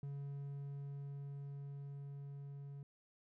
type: tone with level ramp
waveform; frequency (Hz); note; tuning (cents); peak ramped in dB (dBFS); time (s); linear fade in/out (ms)
triangle; 140.7; C#3; +26; -40 to -45; 0.03-2.83; 2
effects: none